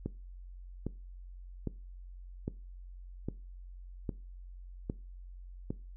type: click train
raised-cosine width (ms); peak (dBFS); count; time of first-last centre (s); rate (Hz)
3; -21; 8; 0.06-5.705; 1.24
effects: noise-tail reverb RT60 0.3 s tail -20 dB re dry + added 45 Hz sine -45 dBFS peak until 5.96 s